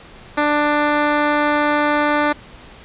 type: tone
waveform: 10% pulse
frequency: 295.6 Hz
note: D4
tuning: 11 cents sharp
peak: -6 dBFS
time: 0.37-2.33 s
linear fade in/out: 10 ms
effects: pink hiss -41 dBFS RMS until 2.84 s + resampled to 8000 Hz